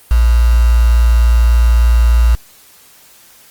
sine tone with quantisation, 58.27 Hz, A#1, in tune, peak -6 dBFS, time 0.11-2.35 s, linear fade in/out 0 ms, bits 4, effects white hiss -44 dBFS RMS until 3.5 s + Opus 32 kbps

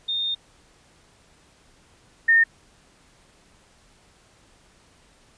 sine tone pair in turn, 3653 / 1826.5 Hz, A#7 / A#6, -36 / -36 cents, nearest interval octave, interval 1200 cents, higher first, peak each -23 / -13 dBFS, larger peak second, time 0.08-0.35 / 2.28-2.44 s, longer first, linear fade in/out 10 ms, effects pink hiss -57 dBFS RMS until 5.37 s + resampled to 22050 Hz

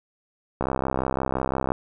click train, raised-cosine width 1 ms, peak -10 dBFS, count 74, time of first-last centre 0.61-1.719 s, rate 65.8 Hz, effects none

